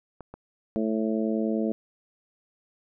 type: clicks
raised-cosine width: 1 ms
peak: -26 dBFS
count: 2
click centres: 0.207 / 0.34 s
type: harmonic tone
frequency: 110 Hz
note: A2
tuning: in tune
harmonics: 2 / 3 / 4 / 5 / 6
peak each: -26 / -30 / -32 / -34 / -36 dBFS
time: 0.76-1.72 s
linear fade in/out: 0 ms
effects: none